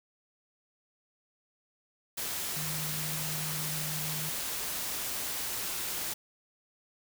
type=tone in noise; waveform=sine; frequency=154.2 Hz; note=D#3; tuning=15 cents flat; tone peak=-38 dBFS; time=2.56-4.3 s; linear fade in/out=10 ms; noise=white; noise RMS=-35 dBFS; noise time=2.17-6.14 s; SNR=-6 dB; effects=none